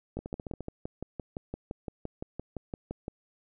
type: two click trains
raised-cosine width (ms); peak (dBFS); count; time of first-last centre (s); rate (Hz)
2; -24 / -22; 7 / 18; 0.19-0.607 / 0.17-3.081; 14.4 / 5.84
effects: none